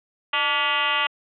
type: tone with frequency modulation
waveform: sine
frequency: 1975.5 Hz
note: B6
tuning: in tune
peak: -19 dBFS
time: 0.33-1.07 s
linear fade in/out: 5 ms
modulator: 274 Hz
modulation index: 4.2
effects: high-pass 400 Hz 12 dB/octave